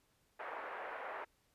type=band-pass noise; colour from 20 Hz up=pink; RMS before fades=-45 dBFS; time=0.39-1.25 s; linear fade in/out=10 ms; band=500 to 1900 Hz; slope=24 dB/octave; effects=pink hiss -75 dBFS RMS until 1.54 s + resampled to 32000 Hz